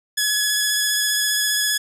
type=tone with vibrato; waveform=10% pulse; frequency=1693 Hz; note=G#6; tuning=33 cents sharp; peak=-9 dBFS; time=0.17-1.78 s; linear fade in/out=10 ms; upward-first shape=square; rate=15 Hz; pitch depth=12 cents each way; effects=none